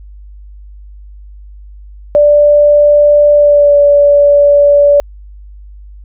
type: tone with pitch glide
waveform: sine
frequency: 587.3 to 576.2 Hz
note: D5 to D5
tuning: 0 to -33 cents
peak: -3 dBFS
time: 2.15-5 s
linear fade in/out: 0 ms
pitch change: -33 cents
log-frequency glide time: 3.34-3.77 s
effects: added 50 Hz sine -30 dBFS peak until 6.04 s